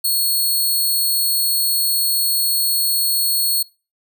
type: tone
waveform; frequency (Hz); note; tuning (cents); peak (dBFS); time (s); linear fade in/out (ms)
5% pulse; 4339; C#8; -38; -9; 0.04-3.63; 10
effects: noise-tail reverb RT60 0.3 s tail -21 dB re dry